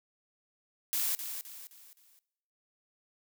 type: noise with echo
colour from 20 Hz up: blue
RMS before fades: -31 dBFS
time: 0.93-1.15 s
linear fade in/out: 0 ms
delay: 260 ms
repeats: 4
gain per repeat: -8 dB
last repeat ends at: 2.19 s
effects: noise-tail reverb RT60 0.8 s tail -20 dB re dry